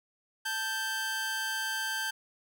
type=tone pair together; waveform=sawtooth; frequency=880 / 1568 Hz; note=A5 / G6; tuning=0 / 0 cents; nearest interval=minor seventh; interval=1000 cents; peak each=-35 / -28 dBFS; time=0.45-2.11 s; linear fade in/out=10 ms; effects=none